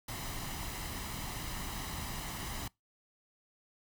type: noise with comb filter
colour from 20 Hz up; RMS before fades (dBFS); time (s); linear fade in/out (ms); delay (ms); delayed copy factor
pink; -40; 0.08-2.68; 5; 1; +0.5
effects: noise-tail reverb RT60 0.2 s tail -25 dB re dry